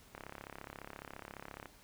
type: click train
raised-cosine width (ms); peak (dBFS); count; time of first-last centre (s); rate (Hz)
0.5; -30; 53; 0.15-1.657; 34.5
effects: pink hiss -61 dBFS RMS until 1.83 s